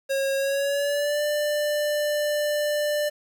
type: tone with pitch glide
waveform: square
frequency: 544 to 593.2 Hz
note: C#5 to D5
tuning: -33 to +17 cents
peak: -23 dBFS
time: 0.09-3.1 s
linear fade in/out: 20 ms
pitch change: +150 cents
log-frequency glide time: 0.36-1.23 s
effects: 9-bit